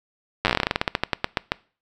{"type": "slowing click train", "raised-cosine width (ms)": 0.3, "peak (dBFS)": -3, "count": 22, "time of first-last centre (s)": [0.45, 1.519], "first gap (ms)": 9, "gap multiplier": 1.15, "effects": ["noise-tail reverb RT60 0.4 s tail -23 dB re dry"]}